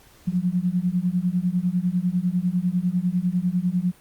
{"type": "beating tone pair", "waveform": "sine", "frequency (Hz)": [174.61, 184.61], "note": ["F3", "F#3"], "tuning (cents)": [0, -4], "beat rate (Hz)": 10, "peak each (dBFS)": -23, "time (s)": [0.27, 3.92], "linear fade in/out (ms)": 10, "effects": ["pink hiss -53 dBFS RMS until 4 s", "Opus 48 kbps"]}